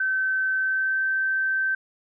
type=tone with pitch glide; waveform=sine; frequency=1537 to 1551.3 Hz; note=G6 to G6; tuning=-35 to -19 cents; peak=-21 dBFS; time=0-1.75 s; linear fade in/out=5 ms; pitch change=+16 cents; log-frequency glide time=0.56-1.03 s; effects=none

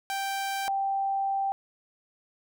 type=tone pair in turn; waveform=sawtooth / sine; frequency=784 / 784 Hz; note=G5 / G5; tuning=0 / 0 cents; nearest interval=unison; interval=0 cents; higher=neither; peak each=-25 dBFS; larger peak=neither; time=0.1-0.68 / 0.68-1.52 s; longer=second; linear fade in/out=0 ms; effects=none

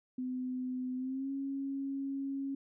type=tone with pitch glide; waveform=sine; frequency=254.2 to 274 Hz; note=C4 to C#4; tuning=-50 to -20 cents; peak=-34 dBFS; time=0.18-2.55 s; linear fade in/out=5 ms; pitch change=+130 cents; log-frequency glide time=0.96-1.31 s; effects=none

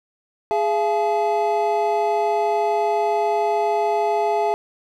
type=tone cluster; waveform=triangle; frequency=415.5 / 682 / 855 Hz; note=G#4 / F5 / A5; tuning=+1 / -41 / -50 cents; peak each=-20 dBFS; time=0.51-4.54 s; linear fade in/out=0 ms; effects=none

